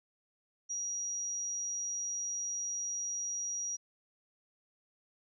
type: tone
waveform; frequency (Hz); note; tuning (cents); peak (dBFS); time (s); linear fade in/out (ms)
sine; 5750; F8; +50; -34; 0.69-3.77; 20
effects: none